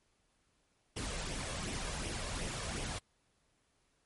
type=noise with flanger; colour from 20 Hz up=pink; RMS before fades=-39 dBFS; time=0.96-2.99 s; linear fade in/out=10 ms; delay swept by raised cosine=0.34 to 1.84 ms; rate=2.7 Hz; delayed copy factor=+0.5; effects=pink hiss -75 dBFS RMS until 4.05 s + MP3 48 kbps